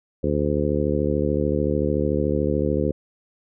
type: harmonic tone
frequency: 73.6 Hz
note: D2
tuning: 4 cents sharp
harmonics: 1 / 2 / 3 / 4 / 5 / 6 / 7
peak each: -27 / -27 / -27 / -27 / -27 / -27 / -27 dBFS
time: 0.23-2.92 s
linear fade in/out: 10 ms
effects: none